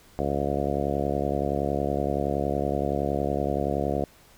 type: harmonic tone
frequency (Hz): 70.7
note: C#2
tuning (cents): +35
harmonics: 1 / 2 / 3 / 4 / 5 / 6 / 7 / 8 / 9 / 10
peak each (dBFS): -33 / -33 / -33 / -33 / -33 / -33 / -33 / -33 / -33 / -33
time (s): 0.19-4.04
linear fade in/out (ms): 0
effects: pink hiss -55 dBFS RMS until 4.37 s